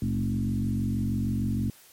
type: tone with frequency modulation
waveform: sine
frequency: 164.81 Hz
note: E3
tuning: in tune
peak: -24 dBFS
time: 0.02-1.7 s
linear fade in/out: 2 ms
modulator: 46.4 Hz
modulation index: 2.2
effects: white hiss -54 dBFS RMS until 1.92 s + MP3 64 kbps